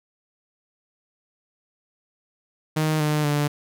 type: tone with pitch steps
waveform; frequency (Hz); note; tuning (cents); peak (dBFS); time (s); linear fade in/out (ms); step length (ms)
sawtooth; 155.56 / 151.04 / 146.66; D#3 / D3 / D3; 0 / +49 / -2; -16; 2.76-3.48; 10; 240
effects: none